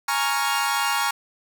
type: chord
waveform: sawtooth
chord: Bb minor seventh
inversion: third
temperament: equal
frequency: 830.6 / 932.3 / 1108.7 / 1396.9 Hz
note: Ab5 / Bb5 / Db6 / F6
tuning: 0 / 0 / 0 / 0 cents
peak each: -23 dBFS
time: 0.08-1.11 s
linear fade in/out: 5 ms
effects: none